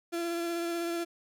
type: tone with vibrato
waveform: 35% pulse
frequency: 339.8 Hz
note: F4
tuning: 47 cents flat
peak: -29 dBFS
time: 0.12-1.05 s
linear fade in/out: 20 ms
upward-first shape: sine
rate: 16 Hz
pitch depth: 17 cents each way
effects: none